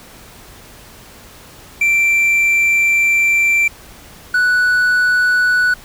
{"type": "tone pair in turn", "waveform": "triangle", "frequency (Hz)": [2349, 1479.8], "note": ["D7", "F#6"], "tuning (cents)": [0, 0], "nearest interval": "minor sixth", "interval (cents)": 800, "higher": "first", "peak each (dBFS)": -9, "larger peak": "neither", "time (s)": [[1.81, 3.68], [4.34, 5.74]], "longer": "first", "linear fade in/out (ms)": 5, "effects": ["pink hiss -40 dBFS RMS until 5.84 s"]}